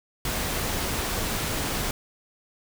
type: noise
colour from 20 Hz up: pink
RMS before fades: -28 dBFS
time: 0.25-1.91 s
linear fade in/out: 2 ms
effects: none